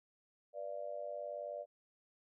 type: tone with amplitude modulation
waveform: sine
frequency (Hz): 587.3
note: D5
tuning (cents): 0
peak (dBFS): -36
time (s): 0.53-1.66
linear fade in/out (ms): 50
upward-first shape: sine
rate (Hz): 99.3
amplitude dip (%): 95
effects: none